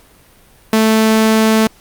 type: tone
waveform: sawtooth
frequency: 220 Hz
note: A3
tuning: in tune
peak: -5 dBFS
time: 0.73-1.67 s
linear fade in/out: 2 ms
effects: pink hiss -47 dBFS RMS until 1.8 s + Opus 48 kbps